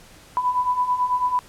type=beating tone pair; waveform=sine; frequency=987.8 / 996.9 Hz; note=B5 / B5; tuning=0 / +16 cents; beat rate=9.1 Hz; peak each=-25 / -20 dBFS; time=0.37-1.39 s; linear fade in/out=0 ms; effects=pink hiss -48 dBFS RMS until 1.48 s + low-pass 12000 Hz 12 dB/octave